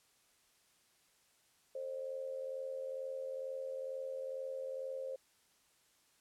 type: tone with amplitude modulation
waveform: sine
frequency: 529 Hz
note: C5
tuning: 19 cents sharp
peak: -36 dBFS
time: 1.75-5.16 s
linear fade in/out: 5 ms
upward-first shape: sine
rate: 82.2 Hz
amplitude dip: 65%
effects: white hiss -71 dBFS RMS until 6.2 s + low-pass 11000 Hz 12 dB/octave